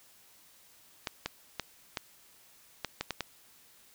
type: clicks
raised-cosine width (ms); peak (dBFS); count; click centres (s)
0.2; -15; 8; 1.072 / 1.26 / 1.597 / 1.972 / 2.847 / 3.01 / 3.107 / 3.207
effects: white hiss -60 dBFS RMS until 3.94 s